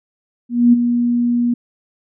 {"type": "tone with ADSR envelope", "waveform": "sine", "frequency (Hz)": 240, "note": "B3", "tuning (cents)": -49, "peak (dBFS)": -5, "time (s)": [0.49, 1.54], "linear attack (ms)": 240, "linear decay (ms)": 17, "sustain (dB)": -8, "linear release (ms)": 6, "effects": []}